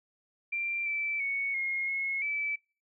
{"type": "tone with pitch steps", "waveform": "sine", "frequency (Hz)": [2365, 2325, 2220, 2149, 2173, 2310], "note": ["D7", "D7", "C#7", "C7", "C#7", "D7"], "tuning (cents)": [12, -18, 2, 46, -35, -29], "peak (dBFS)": -29, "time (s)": [0.52, 2.56], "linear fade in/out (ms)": 10, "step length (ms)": 340, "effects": ["noise-tail reverb RT60 0.4 s tail -26 dB re dry"]}